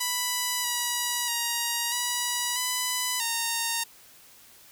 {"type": "tone with pitch steps", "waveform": "5% pulse", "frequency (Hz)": [989, 969, 942, 972, 999, 923], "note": ["B5", "B5", "A#5", "B5", "B5", "A#5"], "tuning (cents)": [2, -33, 18, -28, 20, -17], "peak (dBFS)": -14, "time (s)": [0, 3.84], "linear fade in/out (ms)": 10, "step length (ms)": 640, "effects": ["white hiss -53 dBFS RMS until 4.71 s"]}